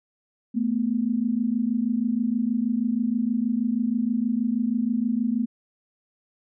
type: tone pair together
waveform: sine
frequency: 220 / 246.3 Hz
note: A3 / B3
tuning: 0 / -5 cents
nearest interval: major second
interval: 195 cents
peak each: -24 dBFS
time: 0.54-5.46 s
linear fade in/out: 20 ms
effects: none